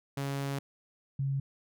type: tone pair in turn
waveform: sawtooth / sine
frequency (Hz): 138.9 / 136.99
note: C#3 / C#3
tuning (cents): +4 / -20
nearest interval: unison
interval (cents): 24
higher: first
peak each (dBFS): -28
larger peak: neither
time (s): 0.17-0.59 / 1.19-1.4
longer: first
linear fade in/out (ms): 5
effects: none